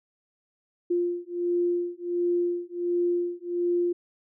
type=beating tone pair; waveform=sine; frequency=349.2 / 350.6 Hz; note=F4 / F4; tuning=0 / +7 cents; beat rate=1.4 Hz; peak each=-27 dBFS; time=0.9-3.93 s; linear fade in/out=10 ms; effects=none